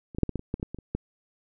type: clicks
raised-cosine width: 3 ms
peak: -29 / -16 / -6 / -17 / -15 / -26 / -14 / -30 / -16 / -22 / -28 / -14 dBFS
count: 12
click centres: 0.148 / 0.185 / 0.233 / 0.293 / 0.357 / 0.394 / 0.541 / 0.598 / 0.629 / 0.746 / 0.787 / 0.95 s
effects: none